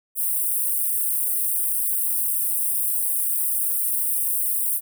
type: high-pass noise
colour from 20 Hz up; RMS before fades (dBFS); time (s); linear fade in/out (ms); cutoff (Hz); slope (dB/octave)
white; -23; 0.15-4.81; 50; 8500; 96
effects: none